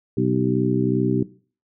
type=harmonic tone with a mistuned harmonic; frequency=62.6 Hz; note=B1; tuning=24 cents sharp; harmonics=2 / 3 / 4 / 5 / 6; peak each=-24 / -24 / -24 / -24 / -24 dBFS; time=0.17-1.23 s; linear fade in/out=5 ms; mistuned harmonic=6; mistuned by=+48 cents; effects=noise-tail reverb RT60 0.4 s tail -18 dB re dry